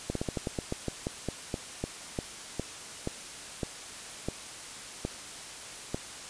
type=slowing click train; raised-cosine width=2 ms; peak=-17 dBFS; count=20; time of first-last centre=0.1-5.945 s; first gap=53 ms; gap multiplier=1.17; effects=white hiss -43 dBFS RMS until 6.29 s + resampled to 22050 Hz